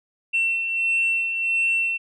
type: beating tone pair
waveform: sine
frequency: 2700 / 2701.5 Hz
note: E7 / E7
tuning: +41 / +42 cents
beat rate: 1.5 Hz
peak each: -28 / -19 dBFS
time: 0.33-1.98 s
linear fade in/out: 20 ms
effects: tanh soft clip ceiling -15 dBFS